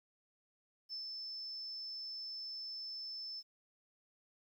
sine tone with ADSR envelope, 5274 Hz, E8, in tune, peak -40 dBFS, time 0.89-3.43 s, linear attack 39 ms, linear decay 110 ms, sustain -2 dB, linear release 43 ms, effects 12-bit

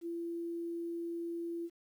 sine tone with quantisation, 338.8 Hz, E4, 48 cents sharp, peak -36 dBFS, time 0.01-1.7 s, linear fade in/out 50 ms, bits 11, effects none

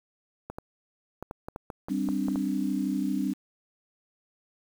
clicks, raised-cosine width 1 ms, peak -22 dBFS, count 11, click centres 0.5 / 0.585 / 1.226 / 1.311 / 1.485 / 1.561 / 1.702 / 1.885 / 2.088 / 2.284 / 2.358 s
sine chord, G suspended fourth, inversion none, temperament just, 196 / 261.3 / 294 Hz, G3 / C4 / D4, 0 / -2 / +2 cents, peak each -30 dBFS, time 1.89-3.34 s, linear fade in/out 20 ms
effects 8-bit

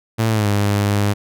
sawtooth tone with pitch glide, 112.6 to 102.07 Hz, A2 to G#2, +40 to -30 cents, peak -11 dBFS, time 0.18-1.14 s, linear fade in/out 20 ms, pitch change -170 cents, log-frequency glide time 0.29-0.48 s, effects none

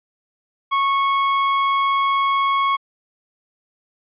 40% pulse tone, 1101 Hz, C#6, 12 cents flat, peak -15 dBFS, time 0.71-2.77 s, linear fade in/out 20 ms, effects resampled to 8000 Hz

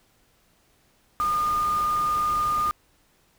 sine tone in noise, 1217 Hz, D#6, 39 cents flat, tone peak -21 dBFS, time 1.2-2.71 s, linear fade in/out 0 ms, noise pink, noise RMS -38 dBFS, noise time 1.2-2.71 s, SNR +14 dB, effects pink hiss -63 dBFS RMS until 3.38 s

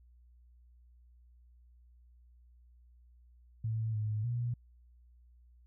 sine tone with pitch steps, 111.4 / 107.2 / 120.1 Hz, A2 / A2 / B2, +22 / -45 / -48 cents, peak -31 dBFS, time 3.64-4.54 s, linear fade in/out 5 ms, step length 300 ms, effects added 60 Hz sine -58 dBFS peak until 5.66 s

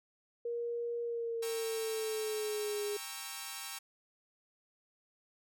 sine tone with pitch glide, 472.3 to 413.5 Hz, A#4 to G#4, +23 to -8 cents, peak -34 dBFS, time 0.45-2.97 s, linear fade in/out 5 ms, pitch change -231 cents, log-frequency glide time 1.02-2.84 s
5% pulse chord, G diminished seventh, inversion none, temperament equal with one note detuned, 793.6 / 932.3 / 1108.7 / 1318.5 Hz, G5 / Bb5 / Db6 / Fb6, +21 / 0 / 0 / 0 cents, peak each -35 dBFS, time 1.42-3.79 s, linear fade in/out 10 ms
effects none

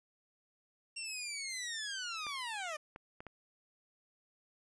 15% pulse linear sweep, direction down, 2758 to 588 Hz, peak -32 dBFS, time 0.96-2.77 s, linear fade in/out 10 ms
clicks, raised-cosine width 0.5 ms, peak -32 dBFS, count 4, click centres 2.267 / 2.961 / 3.205 / 3.267 s
effects resampled to 22050 Hz + 12-bit

